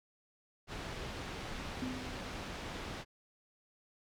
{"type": "low-pass noise", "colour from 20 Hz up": "pink", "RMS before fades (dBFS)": -43, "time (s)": [0.67, 3.05], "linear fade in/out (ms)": 50, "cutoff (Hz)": 4400, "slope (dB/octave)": 12}
{"type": "tone with exponential decay", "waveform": "sine", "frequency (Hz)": 255.4, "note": "C4", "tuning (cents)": -42, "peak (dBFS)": -35, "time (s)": [1.82, 2.61], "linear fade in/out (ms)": 2, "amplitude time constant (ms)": 170}
{"effects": []}